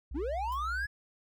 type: tone with vibrato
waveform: sine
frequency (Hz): 62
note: B1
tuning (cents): +7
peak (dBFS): -37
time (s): 0.11-0.86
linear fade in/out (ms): 5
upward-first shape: sine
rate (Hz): 5.1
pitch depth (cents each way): 9
type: linear sweep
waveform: triangle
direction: up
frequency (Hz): 246.9 to 1717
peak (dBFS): -30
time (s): 0.14-0.87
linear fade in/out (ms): 20
type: noise with exponential decay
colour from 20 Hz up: blue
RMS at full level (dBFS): -50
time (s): 0.52-0.66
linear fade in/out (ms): 1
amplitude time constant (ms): 29
effects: none